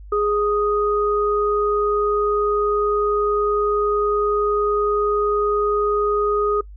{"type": "tone pair together", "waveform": "sine", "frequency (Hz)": [415.3, 1244.5], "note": ["G#4", "D#6"], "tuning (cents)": [0, 0], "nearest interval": "octave + perfect fifth", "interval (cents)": 1900, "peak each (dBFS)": [-18, -21], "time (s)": [0.12, 6.61], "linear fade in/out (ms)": 5, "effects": ["noise-tail reverb RT60 0.1 s tail -23 dB re dry", "added 50 Hz sine -36 dBFS peak until 6.76 s"]}